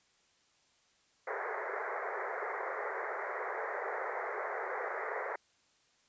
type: band-pass noise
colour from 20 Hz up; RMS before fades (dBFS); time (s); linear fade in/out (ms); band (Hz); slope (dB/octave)
pink; -38; 1.27-5.36; 5; 390 to 2100; 96
effects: white hiss -70 dBFS RMS until 6.08 s + resampled to 16000 Hz